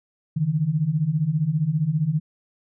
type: beating tone pair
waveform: sine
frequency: 144.2 / 159.2 Hz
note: D3 / D#3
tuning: -31 / +40 cents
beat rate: 15 Hz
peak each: -24 / -21 dBFS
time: 0.36-2.2 s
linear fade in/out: 10 ms
effects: none